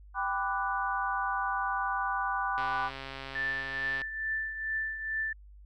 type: chord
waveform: sine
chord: G major seventh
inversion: none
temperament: equal with one note detuned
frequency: 784 / 995.2 / 1174.7 / 1480 Hz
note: G5 / B5 / D6 / F#6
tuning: 0 / +13 / 0 / 0 cents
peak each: -34 dBFS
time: 0.14-2.91 s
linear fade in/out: 50 ms
type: click train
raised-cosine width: 0.3 ms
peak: -24 dBFS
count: 195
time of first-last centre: 2.58-4.017 s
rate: 135 Hz
type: tone with tremolo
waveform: sine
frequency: 1766 Hz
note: A6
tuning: 6 cents sharp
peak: -28 dBFS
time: 3.35-5.33 s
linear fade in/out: 5 ms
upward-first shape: triangle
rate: 2.3 Hz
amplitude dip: 65%
effects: added 50 Hz sine -49 dBFS peak until 5.65 s